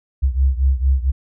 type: beating tone pair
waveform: sine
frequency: 65.2 / 69.6 Hz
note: C2 / C#2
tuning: -5 / +8 cents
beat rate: 4.4 Hz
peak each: -15 / -18 dBFS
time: 0.22-1.12 s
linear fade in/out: 20 ms
effects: none